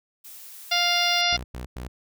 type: noise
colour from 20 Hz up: blue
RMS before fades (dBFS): -43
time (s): 0.24-1.22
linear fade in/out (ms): 10
type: harmonic tone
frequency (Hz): 701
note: F5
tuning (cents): +6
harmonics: 1 / 2 / 3 / 4 / 5 / 6 / 7 / 8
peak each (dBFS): -27 / -30 / -27 / -27 / -26 / -31 / -28 / -31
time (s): 0.71-1.37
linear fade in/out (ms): 10
type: tone bursts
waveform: sawtooth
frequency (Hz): 61.74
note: B1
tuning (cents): 0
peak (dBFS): -29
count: 3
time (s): 1.32-1.88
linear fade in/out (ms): 5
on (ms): 120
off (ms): 100
effects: none